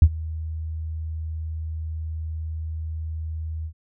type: tone with ADSR envelope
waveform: sine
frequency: 79.5 Hz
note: D#2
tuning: 38 cents sharp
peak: -4 dBFS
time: 0.02-3.73 s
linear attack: 3 ms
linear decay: 57 ms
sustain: -23 dB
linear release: 76 ms
effects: tanh soft clip ceiling -3 dBFS